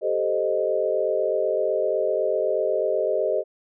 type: chord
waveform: sine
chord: A half-diminished seventh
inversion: third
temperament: equal with one note detuned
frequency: 392 / 440 / 523.3 / 618.7 Hz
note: G4 / A4 / C5 / Eb5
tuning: 0 / 0 / 0 / -10 cents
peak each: -27 / -27 / -26 / -24 dBFS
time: 0.01-3.44 s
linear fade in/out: 50 ms
effects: none